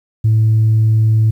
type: tone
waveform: sine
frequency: 110 Hz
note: A2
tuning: in tune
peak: -7 dBFS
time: 0.24-1.31 s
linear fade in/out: 10 ms
effects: tanh soft clip ceiling -6 dBFS + 8-bit